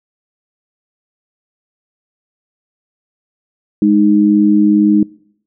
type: tone pair together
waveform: sine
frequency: 207.7 / 309.7 Hz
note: G#3 / D#4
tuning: 0 / -8 cents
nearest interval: perfect fifth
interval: 692 cents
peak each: -10 dBFS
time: 3.82-5.03 s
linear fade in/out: 2 ms
effects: noise-tail reverb RT60 0.7 s tail -24 dB re dry